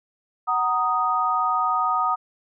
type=chord; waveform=sine; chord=D# minor; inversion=first; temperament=just; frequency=746.7 / 933.4 / 1244.5 Hz; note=F#5 / A#5 / D#6; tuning=+16 / +2 / 0 cents; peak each=-26 / -26 / -21 dBFS; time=0.47-2.16 s; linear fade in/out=20 ms; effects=none

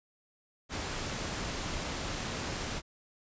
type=noise; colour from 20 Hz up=pink; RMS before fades=-36 dBFS; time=0.69-2.82 s; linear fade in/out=50 ms; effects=resampled to 16000 Hz

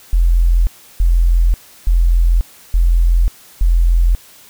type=tone bursts; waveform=sine; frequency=42.66 Hz; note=F1; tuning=40 cents flat; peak=-8 dBFS; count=5; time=0.13-4.15 s; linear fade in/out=0 ms; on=540 ms; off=330 ms; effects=white hiss -43 dBFS RMS until 4.49 s

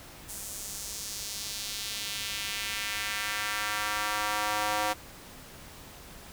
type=tone with high-pass filter sweep; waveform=square; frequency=105.3 Hz; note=G#2; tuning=24 cents sharp; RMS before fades=-33 dBFS; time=0.28-4.94 s; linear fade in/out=20 ms; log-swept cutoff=8500 to 730 Hz; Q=1.3; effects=pink hiss -48 dBFS RMS until 6.32 s

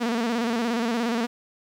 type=tone with vibrato; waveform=sawtooth; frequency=233.1 Hz; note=A#3; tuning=in tune; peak=-19 dBFS; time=0-1.27 s; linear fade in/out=20 ms; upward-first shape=square; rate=17 Hz; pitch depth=63 cents each way; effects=low-pass 6000 Hz 12 dB/octave + 9-bit

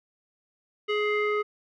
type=tone with low-pass filter sweep; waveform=square; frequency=419.4 Hz; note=G#4; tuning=17 cents sharp; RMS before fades=-26 dBFS; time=0.88-1.43 s; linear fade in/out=20 ms; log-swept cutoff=2700 to 1700 Hz; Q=3.6; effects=none

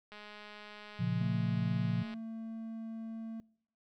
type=click train; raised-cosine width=0.3 ms; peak=-34 dBFS; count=423; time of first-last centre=0.12-2.139 s; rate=209 Hz
type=chord; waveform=sine; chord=Bb minor; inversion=none; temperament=equal; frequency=116.54 / 138.59 / 174.61 Hz; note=Bb2 / Db3 / F3; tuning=0 / 0 / 0 cents; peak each=-34 / -37 / -33 dBFS; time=0.99-2.03 s; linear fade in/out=10 ms
type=tone with pitch glide; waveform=triangle; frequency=222.4 to 224.6 Hz; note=A3 to A3; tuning=+19 to +36 cents; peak=-37 dBFS; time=1.21-3.4 s; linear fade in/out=0 ms; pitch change=+17 cents; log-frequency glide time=1.56-1.73 s
effects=noise-tail reverb RT60 0.7 s tail -25 dB re dry

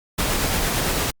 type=noise with tremolo; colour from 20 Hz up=pink; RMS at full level=-21 dBFS; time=0.18-1.11 s; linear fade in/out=10 ms; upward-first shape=triangle; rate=8.8 Hz; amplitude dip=25%; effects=Opus 48 kbps

